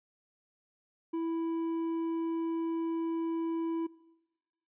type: tone with hard clipping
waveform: sine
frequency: 329.7 Hz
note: E4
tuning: in tune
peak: -32 dBFS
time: 1.13-3.87 s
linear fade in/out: 10 ms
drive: 5 dB
effects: noise-tail reverb RT60 1.0 s tail -21 dB re dry + resampled to 8000 Hz